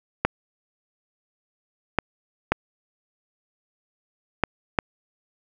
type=clicks; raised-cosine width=0.5 ms; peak=-3 dBFS; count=5; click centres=0.25 / 1.987 / 2.52 / 4.437 / 4.788 s; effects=none